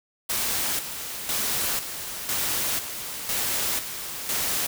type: noise with tremolo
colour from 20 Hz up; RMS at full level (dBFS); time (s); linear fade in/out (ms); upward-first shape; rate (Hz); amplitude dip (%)
white; -26; 0.29-4.67; 10; square; 1; 60
effects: none